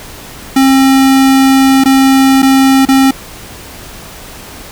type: tone with dropouts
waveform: square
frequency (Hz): 267.8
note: C4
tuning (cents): +40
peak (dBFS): -5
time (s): 0.56-3.11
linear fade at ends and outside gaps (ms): 5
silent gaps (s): 1.839-1.856 / 2.421-2.427 / 2.853-2.886
effects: pink hiss -30 dBFS RMS until 4.71 s